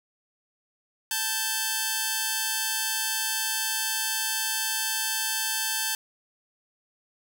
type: tone pair together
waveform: 5% pulse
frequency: 880 / 1568 Hz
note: A5 / G6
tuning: 0 / 0 cents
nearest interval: minor seventh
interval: 1000 cents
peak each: -17 dBFS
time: 1.11-5.95 s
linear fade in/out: 2 ms
effects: none